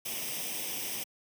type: noise with comb filter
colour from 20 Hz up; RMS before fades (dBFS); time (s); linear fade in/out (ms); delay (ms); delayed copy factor
white; -36; 0.05-1.04; 10; 0.35; +0.7
effects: high-pass 150 Hz 12 dB/octave